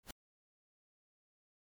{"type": "noise with exponential growth", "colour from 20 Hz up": "pink", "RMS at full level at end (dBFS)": -39, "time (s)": [0.03, 0.11], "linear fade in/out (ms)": 5, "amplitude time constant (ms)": 16, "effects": ["MP3 96 kbps"]}